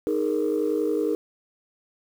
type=chord; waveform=sine; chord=D# suspended fourth; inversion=none; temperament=equal; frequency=311.1 / 415.3 / 466.2 Hz; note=D#4 / G#4 / A#4; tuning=0 / 0 / 0 cents; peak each=-25 dBFS; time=0.07-1.15 s; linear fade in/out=0 ms; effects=tanh soft clip ceiling -15 dBFS + 8-bit